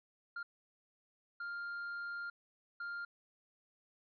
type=tone bursts at uneven times; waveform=triangle; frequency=1400 Hz; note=F6; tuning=4 cents sharp; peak=-38 dBFS; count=3; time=0.36-0.43 / 1.4-2.3 / 2.8-3.05 s; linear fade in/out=5 ms; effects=resampled to 11025 Hz